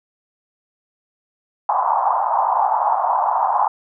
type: band-pass noise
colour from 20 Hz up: white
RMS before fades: -18 dBFS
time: 1.69-3.68 s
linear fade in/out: 2 ms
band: 750 to 1000 Hz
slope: 48 dB/octave
effects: none